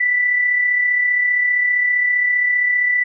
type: tone with amplitude modulation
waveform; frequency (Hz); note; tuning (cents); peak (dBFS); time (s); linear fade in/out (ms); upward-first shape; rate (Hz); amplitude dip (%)
sine; 1975.5; B6; 0; -12; 0-3.04; 10; sine; 35.2; 40
effects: none